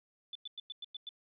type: tone bursts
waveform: sine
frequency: 3493 Hz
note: A7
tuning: 13 cents flat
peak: -40 dBFS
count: 7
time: 0.33-1.091 s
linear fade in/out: 2 ms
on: 23 ms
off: 100 ms
effects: none